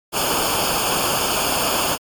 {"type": "noise with comb filter", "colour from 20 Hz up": "pink", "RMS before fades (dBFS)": -20, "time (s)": [0.12, 1.98], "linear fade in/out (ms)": 50, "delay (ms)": 0.51, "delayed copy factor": -0.85, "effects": ["MP3 96 kbps"]}